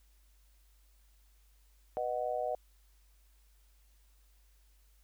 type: chord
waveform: sine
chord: B major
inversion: none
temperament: just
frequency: 493.9 / 617.4 / 740.8 Hz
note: B4 / D#5 / F#5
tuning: 0 / -14 / +2 cents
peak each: -38 / -35 / -36 dBFS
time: 1.97-2.55 s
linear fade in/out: 0 ms
effects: added 50 Hz sine -62 dBFS peak until 5.03 s + white hiss -72 dBFS RMS until 5.03 s